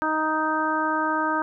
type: harmonic tone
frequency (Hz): 311.9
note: D#4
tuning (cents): +4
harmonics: 1 / 2 / 3 / 4 / 5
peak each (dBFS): -28 / -31 / -26 / -27 / -28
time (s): 0.02-1.42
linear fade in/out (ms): 0
effects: none